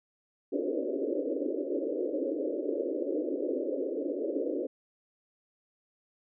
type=band-pass noise; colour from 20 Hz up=pink; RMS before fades=-32 dBFS; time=0.52-4.67 s; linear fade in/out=10 ms; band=270 to 580 Hz; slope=96 dB/octave; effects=none